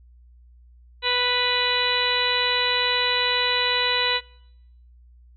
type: harmonic tone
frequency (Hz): 493.9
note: B4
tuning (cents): 0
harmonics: 1 / 2 / 3 / 4 / 5 / 6 / 7 / 8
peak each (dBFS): -29 / -28 / -31 / -28 / -28 / -27 / -33 / -24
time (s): 1.02-4.21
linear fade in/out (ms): 50
effects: noise-tail reverb RT60 0.8 s tail -24 dB re dry + added 60 Hz sine -48 dBFS peak until 5.36 s